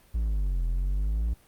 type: linear two-way sweep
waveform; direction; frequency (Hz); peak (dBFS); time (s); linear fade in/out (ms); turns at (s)
triangle; down then up; 58.27 to 41.42 to 58.27; -22; 0.14-1.34; 10; 0.65
effects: pink hiss -59 dBFS RMS until 1.47 s + Opus 32 kbps